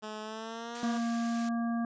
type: tone with pitch glide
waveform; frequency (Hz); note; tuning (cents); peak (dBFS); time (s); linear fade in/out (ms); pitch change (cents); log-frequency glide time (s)
10% pulse; 214.7 to 239.6; A3 to A#3; -42 to +48; -30; 0.02-0.99; 20; +190; 0.22-0.82
type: high-pass noise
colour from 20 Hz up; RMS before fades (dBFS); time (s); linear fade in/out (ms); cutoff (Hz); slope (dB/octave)
white; -44; 0.75-1.49; 2; 1100; 48
type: harmonic tone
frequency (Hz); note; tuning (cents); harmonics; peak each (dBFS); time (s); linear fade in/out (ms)
232.8; A#3; -2; 1 / 3 / 5 / 7; -29 / -39 / -43 / -46; 0.83-1.85; 2
effects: resampled to 16000 Hz